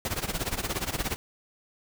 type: noise with tremolo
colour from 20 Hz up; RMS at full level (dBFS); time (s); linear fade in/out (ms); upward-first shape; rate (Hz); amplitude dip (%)
pink; -28; 0.05-1.16; 0; sine; 17; 85
effects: none